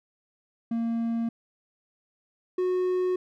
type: tone pair in turn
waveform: triangle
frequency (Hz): 230.5 / 365.9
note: A#3 / F#4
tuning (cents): -19 / -19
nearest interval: minor sixth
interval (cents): 800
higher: second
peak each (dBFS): -23 / -21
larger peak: second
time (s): 0.71-1.29 / 2.58-3.16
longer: neither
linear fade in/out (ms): 5
effects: none

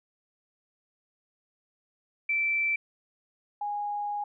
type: tone pair in turn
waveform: sine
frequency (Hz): 2332 / 824.5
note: D7 / G#5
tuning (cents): -13 / -13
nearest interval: octave + tritone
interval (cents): 1800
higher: first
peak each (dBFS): -24 / -29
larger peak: first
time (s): 2.29-2.76 / 3.61-4.24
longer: second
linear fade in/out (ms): 5
effects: none

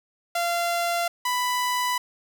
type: tone pair in turn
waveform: sawtooth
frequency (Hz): 689 / 992.3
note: F5 / B5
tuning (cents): -24 / +8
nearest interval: tritone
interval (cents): 632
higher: second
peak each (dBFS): -19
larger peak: neither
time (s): 0.35-1.08 / 1.25-1.98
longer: neither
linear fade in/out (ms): 5
effects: none

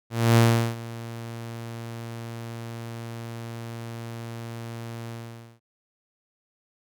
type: tone with ADSR envelope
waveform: sawtooth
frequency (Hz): 115.9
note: A#2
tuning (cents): -10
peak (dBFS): -10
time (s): 0.1-5.6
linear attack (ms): 270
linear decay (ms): 380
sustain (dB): -20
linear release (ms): 490
effects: none

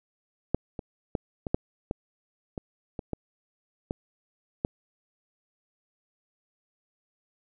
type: clicks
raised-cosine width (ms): 2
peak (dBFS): -9 / -21 / -13 / -18 / -9 / -15 / -20 / -20 / -17 / -16 / -12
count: 11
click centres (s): 0.546 / 0.792 / 1.152 / 1.468 / 1.545 / 1.911 / 2.578 / 2.992 / 3.133 / 3.909 / 4.649
effects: none

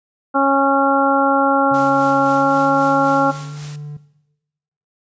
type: harmonic tone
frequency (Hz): 274.9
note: C#4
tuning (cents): -14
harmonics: 1 / 2 / 3 / 4 / 5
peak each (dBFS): -18 / -19 / -18 / -21 / -18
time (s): 0.34-3.32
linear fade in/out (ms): 20
type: tone with pitch glide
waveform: triangle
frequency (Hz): 138.3 to 147.37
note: C#3 to D3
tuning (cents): -4 to +6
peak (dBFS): -26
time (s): 1.71-3.97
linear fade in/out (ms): 5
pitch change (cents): +110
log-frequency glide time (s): 2.31-2.54
type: noise with tremolo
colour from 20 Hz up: white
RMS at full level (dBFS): -35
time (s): 1.74-3.76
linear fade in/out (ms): 2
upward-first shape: sine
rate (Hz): 3.8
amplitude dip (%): 50
effects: noise-tail reverb RT60 1.0 s tail -17 dB re dry + resampled to 16000 Hz

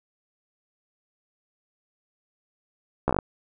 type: slowing click train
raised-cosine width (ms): 1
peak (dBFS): -8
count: 7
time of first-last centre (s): 3.08-3.188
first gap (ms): 14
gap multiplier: 1.1
effects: none

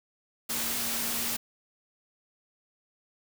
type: tone in noise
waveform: sine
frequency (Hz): 233.1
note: A#3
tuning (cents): 0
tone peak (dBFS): -42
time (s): 0.49-1.37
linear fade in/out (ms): 10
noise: white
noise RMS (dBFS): -31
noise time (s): 0.49-1.37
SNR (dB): -14
effects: none

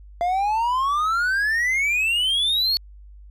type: exponential sweep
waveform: triangle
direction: up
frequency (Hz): 685 to 4435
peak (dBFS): -17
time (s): 0.21-2.77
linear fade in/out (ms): 0
effects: added 50 Hz sine -41 dBFS peak until 3.3 s

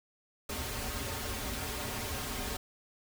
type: noise with comb filter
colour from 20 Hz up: pink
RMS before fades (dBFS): -37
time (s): 0.49-2.57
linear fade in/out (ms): 5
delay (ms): 6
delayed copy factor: -0.95
effects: none

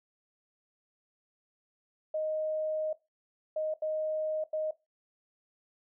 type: tone bursts at uneven times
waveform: sine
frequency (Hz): 622.3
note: D#5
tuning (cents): 0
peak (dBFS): -29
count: 4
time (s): 2.14-2.93 / 3.56-3.74 / 3.82-4.44 / 4.53-4.71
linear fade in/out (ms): 5
effects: noise-tail reverb RT60 0.2 s tail -17 dB re dry

